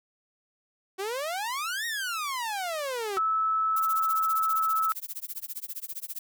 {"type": "exponential two-way sweep", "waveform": "sawtooth", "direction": "up then down", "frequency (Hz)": [370, 1900, 370], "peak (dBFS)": -26, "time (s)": [0.98, 3.19], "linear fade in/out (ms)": 20, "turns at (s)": 1.86}
{"type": "tone", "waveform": "sine", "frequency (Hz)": 1305, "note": "E6", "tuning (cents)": -18, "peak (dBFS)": -23, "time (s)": [3.17, 4.92], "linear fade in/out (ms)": 0}
{"type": "noise with tremolo", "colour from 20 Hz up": "violet", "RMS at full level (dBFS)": -34, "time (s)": [3.76, 6.19], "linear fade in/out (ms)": 5, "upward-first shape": "sine", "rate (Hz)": 15, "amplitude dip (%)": 100}
{"effects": []}